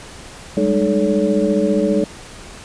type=tone cluster; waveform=sine; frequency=195.2 / 210.1 / 307 / 431.5 / 565 Hz; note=G3 / G#3 / D#4 / A4 / C#5; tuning=-7 / +20 / -23 / -34 / +33 cents; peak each=-20 dBFS; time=0.57-2.04 s; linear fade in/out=2 ms; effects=pink hiss -37 dBFS RMS until 2.64 s + resampled to 22050 Hz